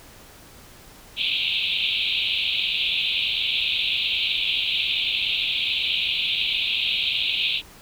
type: band-pass noise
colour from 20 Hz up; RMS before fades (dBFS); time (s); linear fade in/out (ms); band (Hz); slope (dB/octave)
white; -24; 1.16-7.62; 50; 2400 to 3900; 96
effects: pink hiss -47 dBFS RMS until 7.81 s